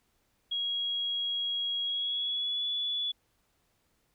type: tone with pitch glide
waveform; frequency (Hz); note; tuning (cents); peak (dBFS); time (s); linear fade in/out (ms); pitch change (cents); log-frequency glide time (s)
sine; 3300 to 3428; G#7 to A7; -12 to -46; -29; 0.51-3.12; 10; +66; 1.85-2.66
effects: pink hiss -73 dBFS RMS until 4.14 s